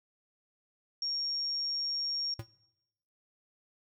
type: tone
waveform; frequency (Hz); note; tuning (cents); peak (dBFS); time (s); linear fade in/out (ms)
sine; 5550; F8; -12; -31; 1.02-2.34; 2
type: tone with exponential decay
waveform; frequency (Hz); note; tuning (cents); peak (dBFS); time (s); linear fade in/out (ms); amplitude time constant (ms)
square; 112.4; A2; +37; -34; 2.39-2.47; 5; 16
effects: noise-tail reverb RT60 0.9 s tail -23 dB re dry